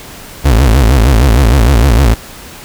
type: tone with vibrato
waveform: 35% pulse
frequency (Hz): 61.7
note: B1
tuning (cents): -1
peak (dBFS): -3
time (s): 0.44-2.15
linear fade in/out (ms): 20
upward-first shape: sine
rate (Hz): 6.5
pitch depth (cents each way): 260
effects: pink hiss -31 dBFS RMS until 2.64 s